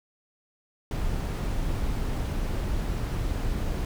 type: noise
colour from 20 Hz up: brown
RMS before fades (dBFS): -28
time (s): 0.91-3.85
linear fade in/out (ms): 2
effects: none